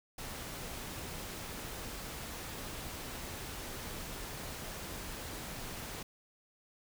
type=noise; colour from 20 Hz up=pink; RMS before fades=-43 dBFS; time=0.18-6.03 s; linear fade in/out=5 ms; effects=none